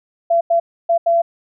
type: tone bursts at uneven times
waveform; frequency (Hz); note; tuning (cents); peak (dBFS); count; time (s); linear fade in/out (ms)
sine; 677; E5; +46; -11; 4; 0.3-0.41 / 0.5-0.6 / 0.89-0.98 / 1.06-1.22; 10
effects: none